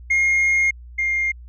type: tone pair in turn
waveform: sine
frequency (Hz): 2138 / 2118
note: C7 / C7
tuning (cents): +37 / +21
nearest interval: unison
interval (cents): 16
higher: first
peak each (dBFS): -12 / -17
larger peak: first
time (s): 0.1-0.71 / 0.98-1.32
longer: first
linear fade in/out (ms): 10
effects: tanh soft clip ceiling -14 dBFS + added 60 Hz sine -37 dBFS peak until 1.48 s